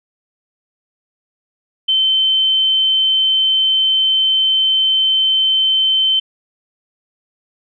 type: tone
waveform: sine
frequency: 3085 Hz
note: G7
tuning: 28 cents flat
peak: -11 dBFS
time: 1.88-6.2 s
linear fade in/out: 10 ms
effects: none